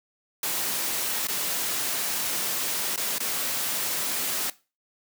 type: noise with dropouts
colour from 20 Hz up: white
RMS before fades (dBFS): -28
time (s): 0.43-4.5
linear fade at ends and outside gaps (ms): 2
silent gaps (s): 1.271-1.284 / 2.961-2.976 / 3.183-3.203
effects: noise-tail reverb RT60 0.3 s tail -19 dB re dry + high-pass 150 Hz 12 dB/octave